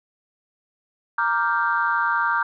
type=chord; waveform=sine; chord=G minor seventh; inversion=first; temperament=equal; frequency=932.3 / 1174.7 / 1396.9 / 1568 Hz; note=Bb5 / D6 / F6 / G6; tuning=0 / 0 / 0 / 0 cents; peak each=-24 dBFS; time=1.18-2.43 s; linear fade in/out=5 ms; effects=tanh soft clip ceiling -8 dBFS